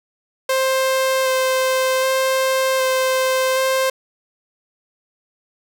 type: tone with vibrato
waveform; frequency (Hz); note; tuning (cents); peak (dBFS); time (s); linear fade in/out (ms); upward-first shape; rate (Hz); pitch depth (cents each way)
sawtooth; 523.3; C5; 0; -12; 0.49-3.9; 5; square; 0.65; 9
effects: none